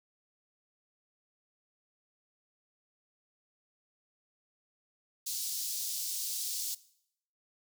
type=high-pass noise; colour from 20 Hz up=pink; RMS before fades=-36 dBFS; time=5.26-6.75 s; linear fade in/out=10 ms; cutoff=4500 Hz; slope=24 dB/octave; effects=noise-tail reverb RT60 0.7 s tail -19 dB re dry